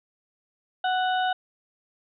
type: harmonic tone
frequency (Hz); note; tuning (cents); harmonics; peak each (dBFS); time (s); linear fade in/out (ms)
741; F#5; +2; 1 / 2 / 4 / 5; -23 / -29 / -35 / -37; 0.84-1.33; 5
effects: none